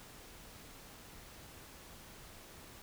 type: silence
effects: pink hiss -54 dBFS RMS until 2.82 s